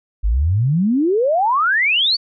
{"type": "exponential sweep", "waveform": "sine", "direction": "up", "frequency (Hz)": [47, 4640], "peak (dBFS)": -13, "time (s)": [0.23, 2.17], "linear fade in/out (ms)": 20, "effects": []}